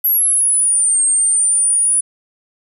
sine linear two-way sweep, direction down then up, 11740 to 8500 to 9870 Hz, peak -11 dBFS, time 0.04-2.01 s, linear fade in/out 10 ms, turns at 1.02 s, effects none

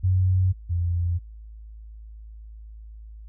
sine tone pair in turn, 92.8 / 86.67 Hz, F#2 / F2, +6 / -13 cents, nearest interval minor second, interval 119 cents, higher first, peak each -17 / -21 dBFS, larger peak first, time 0.03-0.53 / 0.69-1.19 s, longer neither, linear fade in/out 20 ms, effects added 54 Hz sine -39 dBFS peak until 3.28 s

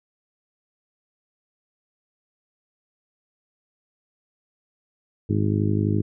harmonic tone, 51.8 Hz, G#1, 4 cents flat, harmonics 2 / 3 / 4 / 5 / 6 / 7 / 8, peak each -22 / -28 / -26 / -32 / -27 / -32 / -33 dBFS, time 5.29-6.02 s, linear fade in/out 10 ms, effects none

